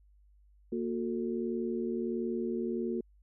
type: tone cluster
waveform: sine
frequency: 232.8 / 364 / 445.5 Hz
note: A#3 / F#4 / A4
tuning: -2 / -28 / +22 cents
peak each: -34 / -34 / -39 dBFS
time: 0.72-3.01 s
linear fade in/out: 5 ms
effects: added 50 Hz sine -59 dBFS peak until 3.22 s